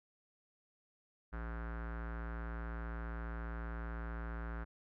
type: tone with low-pass filter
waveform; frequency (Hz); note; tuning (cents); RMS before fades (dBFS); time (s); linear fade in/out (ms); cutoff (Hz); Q
square; 57.2; A#1; -32; -42; 1.32-4.65; 20; 1500; 4.2
effects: none